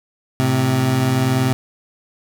25% pulse tone pair together, 109.39 / 130 Hz, A2 / C3, -10 / -11 cents, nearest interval minor third, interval 299 cents, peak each -19 / -12 dBFS, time 0.4-1.53 s, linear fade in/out 0 ms, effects none

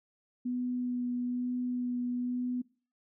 sine tone with vibrato, 246.9 Hz, B3, in tune, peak -30 dBFS, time 0.45-2.62 s, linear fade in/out 10 ms, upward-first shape sine, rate 1.1 Hz, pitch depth 11 cents each way, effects noise-tail reverb RT60 0.4 s tail -22 dB re dry

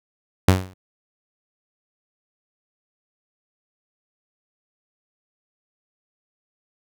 sawtooth tone with exponential decay, 93.2 Hz, F#2, 13 cents sharp, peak -5 dBFS, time 0.48-0.74 s, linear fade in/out 5 ms, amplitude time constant 55 ms, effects none

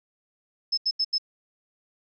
sine tone bursts, 5220 Hz, E8, 18 cents flat, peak -21 dBFS, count 4, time 0.72-1.183 s, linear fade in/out 10 ms, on 55 ms, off 81 ms, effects none

